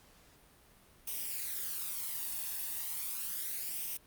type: noise with flanger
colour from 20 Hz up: blue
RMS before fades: -38 dBFS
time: 1.07-3.97 s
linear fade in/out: 5 ms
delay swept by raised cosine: 0.34 to 1.13 ms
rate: 0.35 Hz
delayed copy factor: +0.6
effects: pink hiss -62 dBFS RMS until 4.06 s + Opus 48 kbps